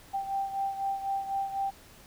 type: beating tone pair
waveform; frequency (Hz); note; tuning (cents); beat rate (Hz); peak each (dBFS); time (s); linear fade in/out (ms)
sine; 784 / 788; G5 / G5; 0 / +9; 4; -30 / -36; 0.13-1.71; 20
effects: pink hiss -54 dBFS RMS until 2.06 s